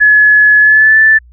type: tone with pitch glide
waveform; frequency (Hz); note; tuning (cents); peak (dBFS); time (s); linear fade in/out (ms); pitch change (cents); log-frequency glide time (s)
sine; 1702 to 1758; G#6 to A6; +42 to -2; -3; 0-1.19; 20; +56; 0.6-0.98
effects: added 60 Hz sine -37 dBFS peak until 1.32 s